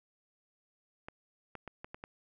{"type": "clicks", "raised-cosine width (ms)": 0.5, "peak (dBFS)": -28, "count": 6, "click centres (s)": [1.085, 1.553, 1.677, 1.845, 1.945, 2.039], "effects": []}